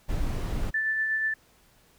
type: noise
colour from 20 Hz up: brown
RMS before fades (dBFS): -28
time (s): 0.08-0.71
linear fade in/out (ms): 20
type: tone with tremolo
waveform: sine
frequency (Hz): 1760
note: A6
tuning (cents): 0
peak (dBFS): -23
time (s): 0.74-1.34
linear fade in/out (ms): 5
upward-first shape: sine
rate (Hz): 8.2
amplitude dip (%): 30
effects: pink hiss -61 dBFS RMS until 1.98 s